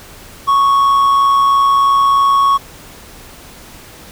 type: tone with amplitude modulation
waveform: triangle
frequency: 1108.7 Hz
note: C#6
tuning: in tune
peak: -5 dBFS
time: 0.47-2.58 s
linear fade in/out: 20 ms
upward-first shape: sine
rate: 123 Hz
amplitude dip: 30%
effects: pink hiss -37 dBFS RMS until 4.11 s